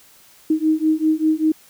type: beating tone pair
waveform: sine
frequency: 311.1 / 316.2 Hz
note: D#4 / D#4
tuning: 0 / +28 cents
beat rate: 5.1 Hz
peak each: -18 / -18 dBFS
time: 0.5-1.52 s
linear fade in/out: 5 ms
effects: white hiss -50 dBFS RMS until 1.69 s